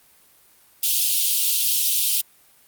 white high-pass noise, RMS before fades -20 dBFS, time 0.83-2.21 s, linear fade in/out 2 ms, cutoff 2800 Hz, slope 48 dB/octave, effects white hiss -55 dBFS RMS until 2.67 s + Opus 32 kbps

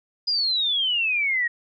sine exponential sweep, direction down, 4978 to 1864.7 Hz, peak -20 dBFS, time 0.27-1.48 s, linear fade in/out 10 ms, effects none

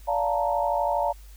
sine chord, Bb major seventh, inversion first, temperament equal with one note detuned, 579.9 / 698.5 / 880 / 932.3 Hz, D5 / F5 / A5 / Bb5, -22 / 0 / 0 / 0 cents, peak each -27 / -27 / -28 / -28 dBFS, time 0.07-1.13 s, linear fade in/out 20 ms, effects added 50 Hz sine -43 dBFS peak until 1.36 s + white hiss -56 dBFS RMS until 1.36 s

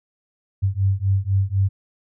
sine beating tone pair, 95.4 / 99.4 Hz, G2 / G2, -47 / +25 cents, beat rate 4 Hz, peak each -20 dBFS, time 0.62-1.69 s, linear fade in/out 20 ms, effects none

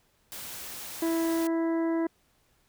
white noise, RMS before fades -40 dBFS, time 0.32-1.47 s, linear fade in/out 0 ms
harmonic tone, 329.6 Hz, E4, in tune, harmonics 1 / 2 / 3 / 4 / 5 / 6, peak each -25 / -35 / -39 / -49 / -46 / -47 dBFS, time 1.02-2.07 s, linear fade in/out 5 ms
effects pink hiss -68 dBFS RMS until 2.68 s

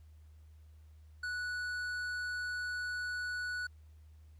sine tone with tanh clipping, 1475 Hz, F#6, 6 cents flat, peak -37 dBFS, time 1.23-3.67 s, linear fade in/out 5 ms, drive 10 dB, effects added 77 Hz sine -54 dBFS peak until 4.39 s + pink hiss -75 dBFS RMS until 4.39 s

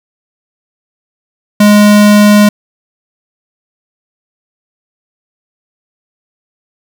square tone, 207.7 Hz, G#3, in tune, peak -3 dBFS, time 1.6-2.49 s, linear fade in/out 5 ms, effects 7-bit

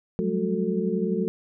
sine tone cluster, 182 / 193.8 / 214 / 367 / 444.3 Hz, F#3 / G3 / A3 / F#4 / A4, -28 / -20 / -48 / -14 / +17 cents, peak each -29 dBFS, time 0.19-1.28 s, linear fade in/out 0 ms, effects none

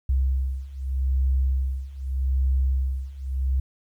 sine beating tone pair, 65.41 / 66.23 Hz, C2 / C2, 0 / +22 cents, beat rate 0.82 Hz, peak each -25 / -23 dBFS, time 0.09-3.6 s, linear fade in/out 5 ms, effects 10-bit

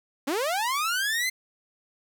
sawtooth linear sweep, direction up, 253.7 to 2093 Hz, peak -21 dBFS, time 0.27-1.3 s, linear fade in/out 10 ms, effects 9-bit

